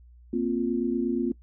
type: chord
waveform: sine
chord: Bb suspended second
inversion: none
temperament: equal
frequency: 233.1 / 261.6 / 349.2 Hz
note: Bb3 / C4 / F4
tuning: 0 / 0 / 0 cents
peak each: -28 dBFS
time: 0.33-1.32 s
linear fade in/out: 5 ms
effects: noise-tail reverb RT60 0.1 s tail -21 dB re dry + added 60 Hz sine -49 dBFS peak until 1.42 s